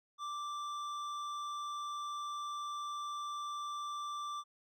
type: tone with hard clipping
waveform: sine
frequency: 1174.7 Hz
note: D6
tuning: in tune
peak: -40 dBFS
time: 0.18-4.44 s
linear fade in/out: 50 ms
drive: 10 dB
effects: none